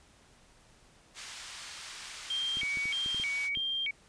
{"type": "band-pass noise", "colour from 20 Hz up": "white", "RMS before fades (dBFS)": -45, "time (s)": [1.14, 3.5], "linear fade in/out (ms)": 50, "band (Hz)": [1100, 5800], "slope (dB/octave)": 12}
{"type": "tone with vibrato", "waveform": "sine", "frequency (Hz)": 2678, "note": "E7", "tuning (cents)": 27, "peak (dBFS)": -30, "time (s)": [2.3, 3.91], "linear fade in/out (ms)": 5, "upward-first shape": "square", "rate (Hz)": 1.6, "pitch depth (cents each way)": 300}
{"type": "clicks", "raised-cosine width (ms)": 3, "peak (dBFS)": -33, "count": 8, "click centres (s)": [2.571, 2.633, 2.772, 2.856, 3.061, 3.146, 3.199, 3.573]}
{"effects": ["pink hiss -61 dBFS RMS until 4.08 s", "resampled to 22050 Hz"]}